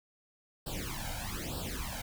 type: noise with flanger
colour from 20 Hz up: pink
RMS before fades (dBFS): -38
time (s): 0.66-2.02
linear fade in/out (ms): 10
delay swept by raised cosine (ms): 0.23 to 1.33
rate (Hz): 1.1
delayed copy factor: +1
effects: none